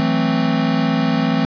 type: chord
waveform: square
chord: F# half-diminished seventh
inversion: third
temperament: equal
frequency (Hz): 164.81 / 185 / 220 / 261.6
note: E3 / F#3 / A3 / C4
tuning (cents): 0 / 0 / 0 / 0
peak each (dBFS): -21 / -26 / -21 / -20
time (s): 0-1.45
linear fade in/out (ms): 0
effects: resampled to 11025 Hz + 7-bit